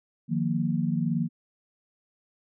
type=chord; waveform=sine; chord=Eb suspended second; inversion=none; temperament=equal with one note detuned; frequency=155.56 / 176.95 / 233.1 Hz; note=Eb3 / F3 / Bb3; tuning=0 / +23 / 0 cents; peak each=-28 dBFS; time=0.28-1.29 s; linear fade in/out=50 ms; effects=none